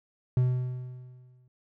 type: tone with exponential decay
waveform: triangle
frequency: 125.9 Hz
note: B2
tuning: 34 cents sharp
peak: -17 dBFS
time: 0.37-1.48 s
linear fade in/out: 2 ms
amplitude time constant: 240 ms
effects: none